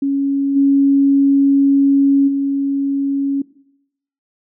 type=tone with level steps; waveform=sine; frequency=277.2 Hz; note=C#4; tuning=in tune; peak=-14 / -9 / -15 dBFS; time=0.02-3.42 s; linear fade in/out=5 ms; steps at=0.55 / 2.27 s; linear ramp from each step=20 ms; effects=noise-tail reverb RT60 0.8 s tail -20 dB re dry